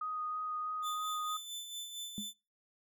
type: tone with vibrato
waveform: sine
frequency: 1244.5 Hz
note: D#6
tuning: in tune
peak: -35 dBFS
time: 0.01-1.37 s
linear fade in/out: 5 ms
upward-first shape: sine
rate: 3.1 Hz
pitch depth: 10 cents each way
type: tone with tremolo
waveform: sawtooth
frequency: 3520 Hz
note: A7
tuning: in tune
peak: -36 dBFS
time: 0.82-2.34 s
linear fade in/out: 50 ms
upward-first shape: sine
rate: 4.4 Hz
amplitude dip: 50%
type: tone with exponential decay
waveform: sine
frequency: 209.4 Hz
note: G#3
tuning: 15 cents sharp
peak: -34 dBFS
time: 2.18-2.32 s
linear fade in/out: 0 ms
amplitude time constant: 29 ms
effects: noise-tail reverb RT60 0.3 s tail -25 dB re dry

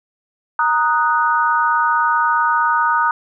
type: chord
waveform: sine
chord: D# minor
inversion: second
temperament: equal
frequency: 932.3 / 1244.5 / 1480 Hz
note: A#5 / D#6 / F#6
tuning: 0 / 0 / 0 cents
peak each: -17 / -17 / -19 dBFS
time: 0.59-3.11 s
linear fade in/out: 2 ms
effects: none

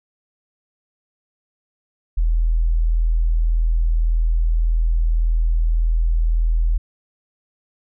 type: tone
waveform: sine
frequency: 40.88 Hz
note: E1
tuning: 14 cents flat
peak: -14 dBFS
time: 2.17-6.78 s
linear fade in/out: 10 ms
effects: none

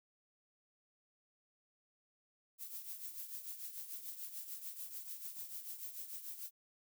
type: noise with tremolo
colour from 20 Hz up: violet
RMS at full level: -44 dBFS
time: 2.58-6.51 s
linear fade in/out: 50 ms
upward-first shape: triangle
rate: 6.8 Hz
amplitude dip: 70%
effects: none

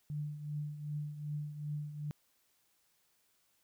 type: tone with tremolo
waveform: sine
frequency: 148.6 Hz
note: D3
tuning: 21 cents sharp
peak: -34 dBFS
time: 0.1-2.11 s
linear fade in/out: 0 ms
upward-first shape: triangle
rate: 2.6 Hz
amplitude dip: 70%
effects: white hiss -74 dBFS RMS until 3.63 s

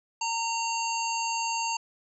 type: harmonic tone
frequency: 920 Hz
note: A#5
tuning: 23 cents flat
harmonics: 1 / 3 / 5 / 7 / 8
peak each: -29 / -34 / -36 / -37 / -38 dBFS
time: 0.21-1.77 s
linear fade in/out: 5 ms
effects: none

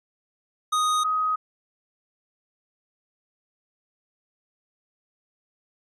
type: tone pair in turn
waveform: square / sine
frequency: 1244.5 / 1257.5 Hz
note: D#6 / D#6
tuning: 0 / +18 cents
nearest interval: unison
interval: 18 cents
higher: second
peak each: -21 dBFS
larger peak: neither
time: 0.72-1.04 / 1.04-1.36 s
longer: neither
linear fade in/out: 10 ms
effects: resampled to 24000 Hz

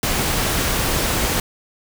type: noise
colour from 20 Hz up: pink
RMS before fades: -20 dBFS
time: 0.03-1.4 s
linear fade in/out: 2 ms
effects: none

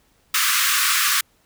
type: high-pass noise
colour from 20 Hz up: pink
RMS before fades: -19 dBFS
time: 0.34-1.21 s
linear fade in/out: 5 ms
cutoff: 1100 Hz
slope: 96 dB/octave
effects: pink hiss -61 dBFS RMS until 1.45 s

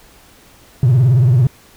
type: tone with vibrato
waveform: triangle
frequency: 125.5 Hz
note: B2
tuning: 28 cents sharp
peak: -5 dBFS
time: 0.83-1.47 s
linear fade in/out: 2 ms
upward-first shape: triangle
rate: 18 Hz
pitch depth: 220 cents each way
effects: tanh soft clip ceiling -3 dBFS + pink hiss -46 dBFS RMS until 1.76 s

